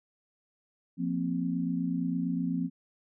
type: chord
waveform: sine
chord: F suspended fourth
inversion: none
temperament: equal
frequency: 174.61 / 233.1 / 261.6 Hz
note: F3 / Bb3 / C4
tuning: 0 / 0 / 0 cents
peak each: -31 / -35 / -31 dBFS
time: 0.97-2.7 s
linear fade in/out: 50 ms
effects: none